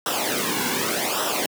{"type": "noise with flanger", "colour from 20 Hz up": "pink", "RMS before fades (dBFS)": -24, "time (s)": [0.06, 1.46], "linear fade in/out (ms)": 2, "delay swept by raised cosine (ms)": [0.44, 1.64], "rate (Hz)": 0.86, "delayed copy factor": -0.75, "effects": ["high-pass 200 Hz 12 dB/octave"]}